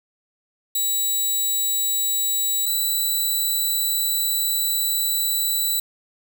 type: tone pair in turn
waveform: 5% pulse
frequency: 3900 / 3966 Hz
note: B7 / B7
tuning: -23 / +7 cents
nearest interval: unison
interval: 30 cents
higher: second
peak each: -12 dBFS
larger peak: neither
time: 0.75-2.66 / 2.66-5.8 s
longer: second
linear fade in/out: 5 ms
effects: none

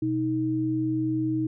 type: tone pair together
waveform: sine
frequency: 125.9 / 315.1 Hz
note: B2 / D#4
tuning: +34 / +22 cents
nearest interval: octave + major third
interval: 1588 cents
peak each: -30 / -24 dBFS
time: 0.02-1.47 s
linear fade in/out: 5 ms
effects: none

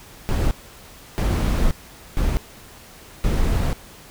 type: noise bursts at uneven times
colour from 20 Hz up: brown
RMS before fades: -19 dBFS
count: 4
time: 0.29-0.51 / 1.18-1.71 / 2.17-2.37 / 3.24-3.73 s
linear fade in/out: 0 ms
effects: pink hiss -44 dBFS RMS until 4.1 s

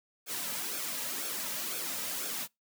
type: noise with flanger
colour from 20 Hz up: white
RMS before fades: -36 dBFS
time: 0.26-2.48 s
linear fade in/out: 50 ms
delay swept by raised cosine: 1 to 2.8 ms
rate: 2 Hz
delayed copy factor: -0.6
effects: noise-tail reverb RT60 0.2 s tail -26 dB re dry + high-pass 150 Hz 12 dB/octave

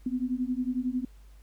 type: beating tone pair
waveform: sine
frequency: 246.9 / 257.9 Hz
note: B3 / C4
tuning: 0 / -25 cents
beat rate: 11 Hz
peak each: -30 dBFS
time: 0.06-1.05 s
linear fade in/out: 5 ms
effects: added 50 Hz sine -49 dBFS peak until 1.42 s + pink hiss -65 dBFS RMS until 1.42 s

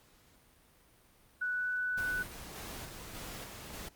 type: tone with pitch glide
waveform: sine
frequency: 1480 to 1488.6 Hz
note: F#6 to F#6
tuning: 0 to +10 cents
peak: -31 dBFS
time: 1.41-2.23 s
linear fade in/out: 10 ms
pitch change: +10 cents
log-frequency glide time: 1.53-1.69 s
type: noise with tremolo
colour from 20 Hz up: pink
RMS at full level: -44 dBFS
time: 1.97-3.89 s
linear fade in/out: 10 ms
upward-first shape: square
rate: 1.7 Hz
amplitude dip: 30%
effects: pink hiss -64 dBFS RMS until 3.95 s + Opus 48 kbps

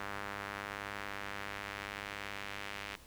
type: tone with band-pass filter sweep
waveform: sawtooth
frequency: 100.8 Hz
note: G2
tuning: 49 cents sharp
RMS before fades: -43 dBFS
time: 0-2.96 s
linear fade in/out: 5 ms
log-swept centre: 1500 to 2400 Hz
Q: 1.3
effects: added 60 Hz sine -60 dBFS peak until 3.06 s + pink hiss -58 dBFS RMS until 3.06 s

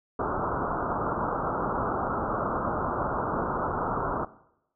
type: low-pass noise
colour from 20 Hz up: white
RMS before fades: -29 dBFS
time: 0.19-4.25 s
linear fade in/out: 5 ms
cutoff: 1400 Hz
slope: 96 dB/octave
effects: noise-tail reverb RT60 0.8 s tail -18 dB re dry

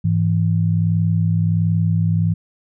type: tone pair together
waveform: sine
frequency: 103.4 / 164.81 Hz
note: G#2 / E3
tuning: -7 / 0 cents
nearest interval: minor sixth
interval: 807 cents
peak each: -17 dBFS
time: 0.04-2.34 s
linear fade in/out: 10 ms
effects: none

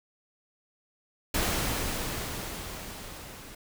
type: noise with level ramp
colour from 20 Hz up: pink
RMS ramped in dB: -27 to -46 dBFS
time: 1.34-3.55 s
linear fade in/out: 5 ms
effects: none

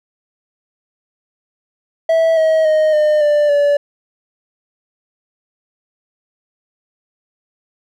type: tone with pitch steps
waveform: triangle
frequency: 653 / 637 / 621.4 / 606.1 / 591.2 / 576.7 Hz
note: E5 / D#5 / D#5 / D#5 / D5 / D5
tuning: -17 / +41 / -2 / -46 / +11 / -32 cents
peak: -8 dBFS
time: 2.09-3.77 s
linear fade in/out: 5 ms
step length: 280 ms
effects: none

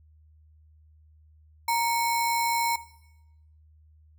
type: tone with sample-and-hold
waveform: sine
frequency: 932.3 Hz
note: A#5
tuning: in tune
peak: -22 dBFS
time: 1.68-2.76 s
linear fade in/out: 5 ms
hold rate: 3150 Hz
effects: noise-tail reverb RT60 0.9 s tail -17 dB re dry + added 77 Hz sine -54 dBFS peak until 4.18 s

